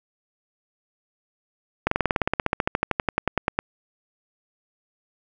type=slowing click train; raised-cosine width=0.5 ms; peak=-5 dBFS; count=25; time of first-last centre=1.87-3.59 s; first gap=44 ms; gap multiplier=1.04; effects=none